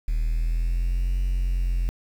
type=exponential two-way sweep; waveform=triangle; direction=up then down; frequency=38.89 to 45.55 to 43.19 Hz; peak=-18 dBFS; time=0.08-1.89 s; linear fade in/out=0 ms; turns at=1.21 s; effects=tanh soft clip ceiling -15 dBFS + 8-bit